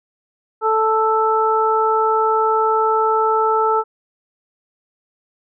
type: harmonic tone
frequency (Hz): 440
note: A4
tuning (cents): 0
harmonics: 1 / 2 / 3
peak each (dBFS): -18 / -18 / -18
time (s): 0.61-3.84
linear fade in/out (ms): 50
effects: none